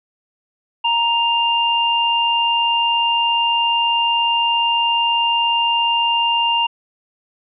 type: tone pair together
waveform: sine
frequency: 934.4 / 2800 Hz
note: A#5 / F7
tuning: +4 / +4 cents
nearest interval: octave + perfect fifth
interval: 1900 cents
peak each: -17 dBFS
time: 0.84-6.67 s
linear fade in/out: 10 ms
effects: none